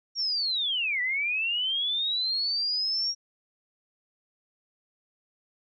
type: linear two-way sweep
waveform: sine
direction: down then up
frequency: 5640 to 1939 to 5640 Hz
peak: -25 dBFS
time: 0.15-3.15 s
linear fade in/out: 50 ms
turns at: 1.01 s
effects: none